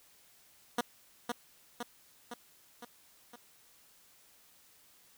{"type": "tone with echo", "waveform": "10% pulse", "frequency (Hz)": 240, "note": "B3", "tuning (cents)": -49, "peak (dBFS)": -20, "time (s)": [0.78, 0.81], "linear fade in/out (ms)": 5, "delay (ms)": 510, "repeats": 5, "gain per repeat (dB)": -4, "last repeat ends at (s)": 3.36, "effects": ["white hiss -63 dBFS RMS until 5.17 s"]}